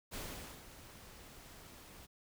pink noise with ADSR envelope, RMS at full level -43 dBFS, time 0.11-2.07 s, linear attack 30 ms, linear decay 470 ms, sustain -12 dB, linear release 22 ms, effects none

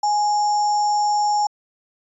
sine tone with sample-and-hold, 834 Hz, G#5, 7 cents sharp, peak -16 dBFS, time 0.03-1.47 s, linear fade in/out 5 ms, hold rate 6300 Hz, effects resampled to 24000 Hz

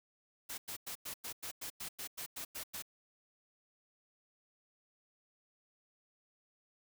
white noise bursts, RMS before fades -43 dBFS, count 13, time 0.49-2.824 s, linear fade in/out 10 ms, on 90 ms, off 97 ms, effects none

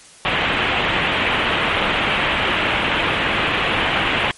white low-pass noise, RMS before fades -19 dBFS, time 0.25-4.31 s, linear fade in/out 0 ms, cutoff 3200 Hz, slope 48 dB/octave, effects white hiss -44 dBFS RMS until 4.37 s + MP3 48 kbps

